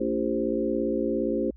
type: tone cluster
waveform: sine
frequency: 224.3 / 285.7 / 343 / 400.5 / 523 Hz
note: A3 / D4 / F4 / G4 / C5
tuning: +34 / -48 / -31 / +37 / -1 cents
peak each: -30 dBFS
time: 0-1.51 s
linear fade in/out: 10 ms
effects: added 60 Hz sine -45 dBFS peak until 1.56 s